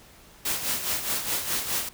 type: noise with tremolo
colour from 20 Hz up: white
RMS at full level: -26 dBFS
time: 0.45-1.89 s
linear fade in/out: 5 ms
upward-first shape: sine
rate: 4.8 Hz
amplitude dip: 60%
effects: pink hiss -52 dBFS RMS until 1.93 s